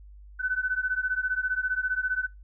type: beating tone pair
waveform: sine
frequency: 1500 / 1515 Hz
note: F#6 / F#6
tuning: +23 / +40 cents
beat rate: 15 Hz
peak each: -28 dBFS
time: 0.39-2.27 s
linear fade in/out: 20 ms
effects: noise-tail reverb RT60 0.2 s tail -21 dB re dry + added 50 Hz sine -45 dBFS peak until 2.43 s